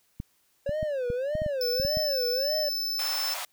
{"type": "clicks", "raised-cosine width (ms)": 5, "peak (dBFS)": -21, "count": 10, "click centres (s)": [0.201, 0.693, 0.829, 1.102, 1.353, 1.419, 1.463, 1.799, 1.85, 1.971]}
{"type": "tone with vibrato", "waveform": "triangle", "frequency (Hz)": 548, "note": "C#5", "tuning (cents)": -20, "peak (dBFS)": -25, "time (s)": [0.66, 2.69], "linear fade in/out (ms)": 5, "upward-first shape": "sine", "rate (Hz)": 1.7, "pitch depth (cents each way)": 220}
{"type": "tone", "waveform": "square", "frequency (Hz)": 5274, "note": "E8", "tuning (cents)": 0, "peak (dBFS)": -28, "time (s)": [1.61, 3.34], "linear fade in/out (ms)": 2}
{"type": "high-pass noise", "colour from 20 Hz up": "pink", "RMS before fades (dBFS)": -35, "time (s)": [2.99, 3.45], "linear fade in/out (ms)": 2, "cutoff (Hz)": 620, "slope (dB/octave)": 48}
{"effects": ["white hiss -68 dBFS RMS until 3.52 s"]}